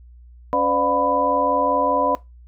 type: tone cluster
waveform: sine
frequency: 279.2 / 509 / 594 / 711 / 994 Hz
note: C#4 / C5 / D5 / F5 / B5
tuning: +13 / -48 / +20 / +31 / +11 cents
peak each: -26 / -24 / -23 / -27 / -20 dBFS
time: 0.53-2.15 s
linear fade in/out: 0 ms
effects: noise-tail reverb RT60 0.2 s tail -19 dB re dry + added 60 Hz sine -42 dBFS peak until 2.47 s